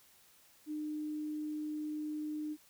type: tone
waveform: sine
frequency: 303.5 Hz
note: D#4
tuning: 43 cents flat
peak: -36 dBFS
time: 0.66-2.57 s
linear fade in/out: 50 ms
effects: white hiss -64 dBFS RMS until 2.69 s